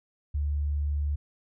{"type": "tone", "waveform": "sine", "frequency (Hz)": 72.9, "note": "D2", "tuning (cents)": -12, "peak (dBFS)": -25, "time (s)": [0.34, 1.16], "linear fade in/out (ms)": 10, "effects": []}